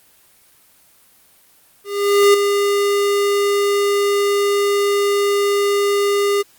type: tone with ADSR envelope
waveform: square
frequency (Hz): 404.7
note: G#4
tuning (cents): -45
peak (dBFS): -8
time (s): 1.84-6.43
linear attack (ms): 500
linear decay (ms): 6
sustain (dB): -7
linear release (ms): 22
effects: white hiss -52 dBFS RMS until 6.58 s + Opus 24 kbps